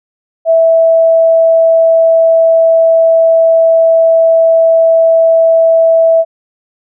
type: tone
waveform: sine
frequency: 656 Hz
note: E5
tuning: 9 cents flat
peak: -4 dBFS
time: 0.45-6.25 s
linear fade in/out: 50 ms
effects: none